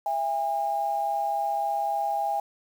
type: tone pair together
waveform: sine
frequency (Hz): 667 / 810.5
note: E5 / G#5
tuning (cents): +20 / -42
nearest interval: minor third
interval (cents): 338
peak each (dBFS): -31 / -25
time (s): 0.06-2.4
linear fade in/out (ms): 2
effects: 8-bit